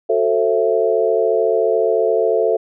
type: chord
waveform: sine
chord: F# half-diminished seventh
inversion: none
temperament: just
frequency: 370 / 444 / 532.8 / 666 Hz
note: F#4 / A4 / C5 / E5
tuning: 0 / +16 / +31 / +18 cents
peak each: -22 / -16 / -21 / -19 dBFS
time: 0.09-2.57 s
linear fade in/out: 10 ms
effects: none